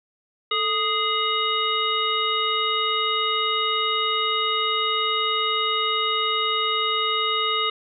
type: harmonic tone with a mistuned harmonic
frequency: 415.2 Hz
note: G#4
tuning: in tune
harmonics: 1 / 3 / 5 / 7 / 9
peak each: -30 / -24 / -30 / -27 / -26 dBFS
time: 0.51-7.7 s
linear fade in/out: 5 ms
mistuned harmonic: 1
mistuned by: +100 cents
effects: none